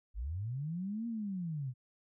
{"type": "linear two-way sweep", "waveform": "sine", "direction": "up then down", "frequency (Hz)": [45.01, 236.7, 120.2], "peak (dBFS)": -35, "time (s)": [0.14, 1.74], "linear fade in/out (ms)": 50, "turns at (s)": 1.07, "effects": []}